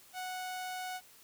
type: tone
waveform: sawtooth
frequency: 738 Hz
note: F#5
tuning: 5 cents flat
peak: -34 dBFS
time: 0.13-1.01 s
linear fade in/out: 50 ms
effects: white hiss -59 dBFS RMS until 1.23 s